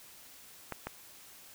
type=clicks; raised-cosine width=0.5 ms; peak=-21 dBFS; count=2; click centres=0.723 / 0.87 s; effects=white hiss -54 dBFS RMS until 1.54 s